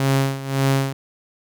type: tone with tremolo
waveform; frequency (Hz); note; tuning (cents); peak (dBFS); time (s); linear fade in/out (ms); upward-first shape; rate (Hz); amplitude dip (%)
sawtooth; 135.9; C#3; -34; -11; 0-0.93; 2; sine; 1.8; 80
effects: none